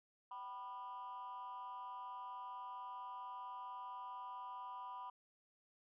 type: tone with amplitude modulation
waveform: sine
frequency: 987.8 Hz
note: B5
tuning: in tune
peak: -40 dBFS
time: 0.31-5.1 s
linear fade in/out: 5 ms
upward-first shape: sine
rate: 220 Hz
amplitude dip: 95%
effects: tanh soft clip ceiling -41 dBFS